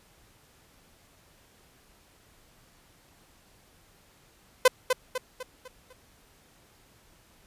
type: tone with echo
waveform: sawtooth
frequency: 509 Hz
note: C5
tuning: 48 cents flat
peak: -10 dBFS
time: 4.65-4.68 s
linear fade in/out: 5 ms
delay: 250 ms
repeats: 5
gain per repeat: -7 dB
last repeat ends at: 5.93 s
effects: pink hiss -60 dBFS RMS until 7.46 s + resampled to 32000 Hz